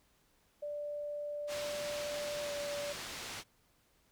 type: tone with pitch glide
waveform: sine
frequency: 587.3 to 578.5 Hz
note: D5 to D5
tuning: 0 to -26 cents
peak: -37 dBFS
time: 0.62-2.93 s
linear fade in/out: 10 ms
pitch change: -26 cents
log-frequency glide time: 2.43-2.51 s
type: low-pass noise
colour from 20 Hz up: white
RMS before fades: -44 dBFS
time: 1.47-3.44 s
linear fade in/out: 50 ms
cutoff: 5300 Hz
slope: 12 dB/octave
effects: pink hiss -71 dBFS RMS until 4.11 s